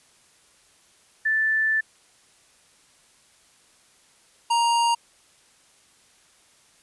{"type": "tone pair in turn", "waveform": ["sine", "square"], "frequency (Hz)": [1760, 936.1], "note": ["A6", "A#5"], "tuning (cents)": [0, 7], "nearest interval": "major seventh", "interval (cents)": 1093, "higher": "first", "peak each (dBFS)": -19, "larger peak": "neither", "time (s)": [[1.25, 1.81], [4.5, 4.95]], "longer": "first", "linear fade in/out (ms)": 10, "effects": ["white hiss -58 dBFS RMS until 6.82 s", "resampled to 24000 Hz"]}